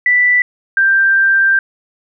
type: tone pair in turn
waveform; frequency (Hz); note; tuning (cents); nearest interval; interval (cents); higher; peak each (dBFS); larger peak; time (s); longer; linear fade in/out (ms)
sine; 1975.5 / 1577.1; B6 / G6; 0 / +10; major third; 390; first; -8; neither; 0.06-0.42 / 0.77-1.59; second; 2
effects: none